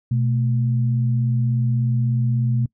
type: tone pair together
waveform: sine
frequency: 123.47 / 220 Hz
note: B2 / A3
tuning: 0 / 0 cents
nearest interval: minor seventh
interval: 1000 cents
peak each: -17 / -27 dBFS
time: 0.11-2.66 s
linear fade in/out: 5 ms
effects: noise-tail reverb RT60 0.1 s tail -24 dB re dry